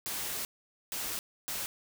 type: noise bursts at uneven times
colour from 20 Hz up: white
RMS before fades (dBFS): -36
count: 3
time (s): 0.06-0.45 / 0.92-1.19 / 1.48-1.66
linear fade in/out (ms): 0
effects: none